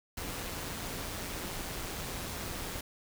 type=noise with amplitude modulation; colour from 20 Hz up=pink; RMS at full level=-37 dBFS; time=0.17-2.81 s; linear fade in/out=5 ms; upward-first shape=sine; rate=176 Hz; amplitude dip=40%; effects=none